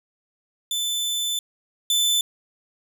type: tone pair in turn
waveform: sawtooth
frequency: 3520 / 3520 Hz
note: A7 / A7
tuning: 0 / 0 cents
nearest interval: unison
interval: 0 cents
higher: neither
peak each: -20 / -15 dBFS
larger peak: second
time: 0.71-1.39 / 1.9-2.21 s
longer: first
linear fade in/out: 2 ms
effects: none